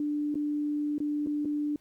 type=tone with dropouts; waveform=sine; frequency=295.4 Hz; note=D4; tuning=10 cents sharp; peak=-27 dBFS; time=0-1.76 s; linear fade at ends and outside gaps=2 ms; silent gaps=0.344-0.354 / 0.982-1.002 / 1.263-1.27 / 1.449-1.455 s; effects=pink hiss -67 dBFS RMS until 1.8 s